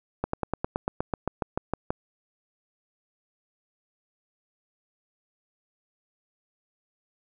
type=slowing click train; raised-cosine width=1 ms; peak=-12 dBFS; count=14; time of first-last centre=0.24-1.905 s; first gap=94 ms; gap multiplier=1.05; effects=none